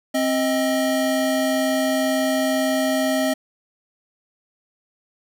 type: tone pair together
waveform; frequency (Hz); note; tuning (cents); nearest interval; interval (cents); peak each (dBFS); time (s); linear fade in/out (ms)
square; 264 / 630; C4 / D#5; +16 / +21; octave + minor third; 1505; -22; 0.14-3.34; 10
effects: none